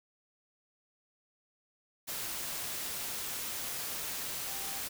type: tone in noise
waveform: sine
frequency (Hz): 784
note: G5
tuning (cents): 0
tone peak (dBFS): -49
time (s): 4.46-4.8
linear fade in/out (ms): 20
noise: white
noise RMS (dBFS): -38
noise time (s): 2.07-4.89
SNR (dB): -14
effects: none